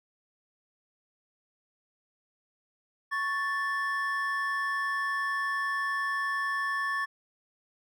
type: tone pair together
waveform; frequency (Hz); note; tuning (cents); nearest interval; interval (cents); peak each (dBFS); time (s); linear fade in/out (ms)
triangle; 1108.7 / 1760; C#6 / A6; 0 / 0; minor sixth; 800; -30 / -28; 3.11-7.06; 20
effects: none